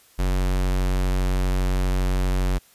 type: tone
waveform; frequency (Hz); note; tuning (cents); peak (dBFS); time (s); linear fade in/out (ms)
square; 46.25; F#1; 0; -20; 0.18-2.59; 20
effects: white hiss -55 dBFS RMS until 2.74 s + resampled to 32000 Hz